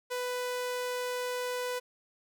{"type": "tone", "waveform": "sawtooth", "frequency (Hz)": 496.4, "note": "B4", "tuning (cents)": 9, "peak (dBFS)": -28, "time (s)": [0.1, 1.8], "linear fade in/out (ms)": 20, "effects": []}